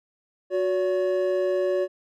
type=tone pair together; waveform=triangle; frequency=367 / 568.5 Hz; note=F#4 / C#5; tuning=-14 / +44 cents; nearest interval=minor sixth; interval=758 cents; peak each=-22 dBFS; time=0.5-1.88 s; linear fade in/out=50 ms; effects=none